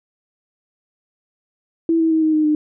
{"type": "tone with pitch steps", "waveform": "sine", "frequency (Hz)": [329.6, 324.1, 318.7, 313.4, 308.2, 303.1], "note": ["E4", "E4", "D#4", "D#4", "D#4", "D#4"], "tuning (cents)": [0, -29, 42, 13, -16, -45], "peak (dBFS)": -13, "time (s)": [1.89, 2.55], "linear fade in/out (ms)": 2, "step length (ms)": 110, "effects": []}